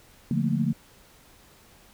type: chord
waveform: sine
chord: Bb major seventh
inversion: first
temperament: equal with one note detuned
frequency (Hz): 144.48 / 174.61 / 220 / 233.1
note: D3 / F3 / A3 / Bb3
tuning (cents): -28 / 0 / 0 / 0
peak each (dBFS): -27 / -28 / -27 / -29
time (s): 0.31-0.73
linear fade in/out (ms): 2
effects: pink hiss -55 dBFS RMS until 1.93 s